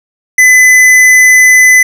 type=tone with tanh clipping; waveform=sine; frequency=2012 Hz; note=B6; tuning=32 cents sharp; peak=-3 dBFS; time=0.38-1.83 s; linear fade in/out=5 ms; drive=15 dB; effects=none